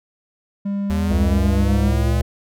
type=tone; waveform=triangle; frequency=200 Hz; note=G3; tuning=35 cents sharp; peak=-18 dBFS; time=0.65-1.94 s; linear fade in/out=10 ms
type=linear sweep; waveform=square; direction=up; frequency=77.5 to 116.54 Hz; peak=-21 dBFS; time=0.9-2.21 s; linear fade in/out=0 ms
type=harmonic tone; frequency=69.3 Hz; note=C#2; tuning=in tune; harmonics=1 / 3 / 5 / 7 / 9 / 10; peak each=-17 / -27 / -31 / -34 / -36 / -37 dBFS; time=1.1-2.22 s; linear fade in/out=10 ms
effects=none